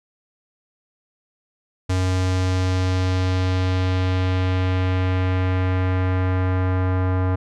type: tone with low-pass filter sweep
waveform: square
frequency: 92.5 Hz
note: F#2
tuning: in tune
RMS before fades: -20 dBFS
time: 1.89-7.36 s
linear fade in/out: 10 ms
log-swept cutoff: 7400 to 1300 Hz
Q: 1.2
effects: none